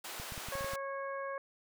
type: high-pass noise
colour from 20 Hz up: pink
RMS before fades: -44 dBFS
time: 0.04-0.76 s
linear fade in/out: 5 ms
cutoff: 580 Hz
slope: 12 dB/octave
type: clicks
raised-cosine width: 5 ms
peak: -33 dBFS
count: 8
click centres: 0.199 / 0.322 / 0.378 / 0.486 / 0.554 / 0.609 / 0.645 / 0.735 s
type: harmonic tone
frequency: 549 Hz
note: C#5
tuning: 17 cents flat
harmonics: 1 / 2 / 3 / 4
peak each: -39 / -41 / -45 / -53 dBFS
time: 0.52-1.38 s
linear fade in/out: 2 ms
effects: none